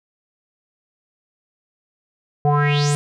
square tone with low-pass filter sweep, 145.7 Hz, D3, 13 cents flat, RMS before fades -17 dBFS, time 2.45-2.95 s, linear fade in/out 0 ms, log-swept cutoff 620 to 9600 Hz, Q 5.9, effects none

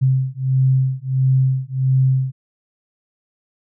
sine beating tone pair, 130.81 / 132.31 Hz, C3 / C3, 0 / +20 cents, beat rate 1.5 Hz, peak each -17 / -17 dBFS, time 0.01-2.32 s, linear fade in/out 20 ms, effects none

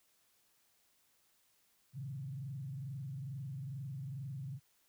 sine tone with frequency modulation, 135.5 Hz, C#3, 39 cents flat, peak -40 dBFS, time 1.93-4.6 s, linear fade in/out 50 ms, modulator 22.3 Hz, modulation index 0.8, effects white hiss -73 dBFS RMS until 4.88 s

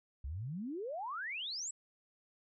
sine exponential sweep, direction up, 61.74 to 8000 Hz, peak -38 dBFS, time 0.24-1.71 s, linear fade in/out 5 ms, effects none

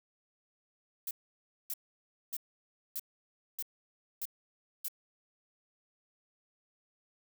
violet noise bursts, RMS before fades -37 dBFS, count 7, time 1.07-4.883 s, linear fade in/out 2 ms, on 39 ms, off 590 ms, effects none

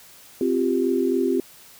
sine chord, C suspended fourth, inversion none, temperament just, 261.6 / 348.8 / 392.4 Hz, C4 / F4 / G4, 0 / -2 / +2 cents, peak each -23 dBFS, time 0.41-1.4 s, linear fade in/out 2 ms, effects white hiss -48 dBFS RMS until 1.79 s

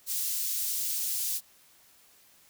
white high-pass noise, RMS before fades -31 dBFS, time 0.06-1.41 s, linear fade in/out 50 ms, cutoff 5100 Hz, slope 12 dB/octave, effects white hiss -60 dBFS RMS until 2.49 s

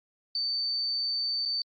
sine tone with dropouts, 4562 Hz, C#8, 49 cents sharp, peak -27 dBFS, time 0.35-1.62 s, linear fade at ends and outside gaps 2 ms, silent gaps 1.453-1.457 s, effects Opus 48 kbps

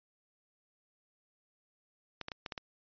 clicks, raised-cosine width 0.2 ms, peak -21 dBFS, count 6, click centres 2.213 / 2.284 / 2.318 / 2.462 / 2.522 / 2.578 s, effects resampled to 11025 Hz

